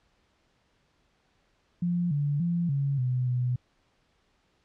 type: tone with pitch steps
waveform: sine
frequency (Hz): 174.8 / 144.5 / 171.9 / 139.5 / 126.2 / 124.4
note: F3 / D3 / F3 / C#3 / B2 / B2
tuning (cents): +2 / -28 / -27 / +11 / +38 / +13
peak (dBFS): -24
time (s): 1.82-3.56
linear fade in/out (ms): 5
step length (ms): 290
effects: pink hiss -69 dBFS RMS until 4.64 s + low-pass 5000 Hz 12 dB/octave